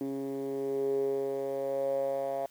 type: tone with band-pass filter sweep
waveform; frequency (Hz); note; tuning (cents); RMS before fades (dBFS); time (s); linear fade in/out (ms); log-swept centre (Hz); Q
10% pulse; 136.7; C#3; -24; -32; 0.01-2.46; 0; 310 to 640; 7.2
effects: white hiss -61 dBFS RMS until 2.5 s